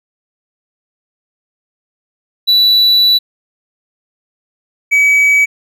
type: tone pair in turn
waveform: triangle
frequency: 3951 / 2278 Hz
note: B7 / C#7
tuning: 0 / +47 cents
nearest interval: minor seventh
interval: 953 cents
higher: first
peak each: -5 dBFS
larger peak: neither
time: 2.47-3.19 / 4.91-5.46 s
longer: first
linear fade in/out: 20 ms
effects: none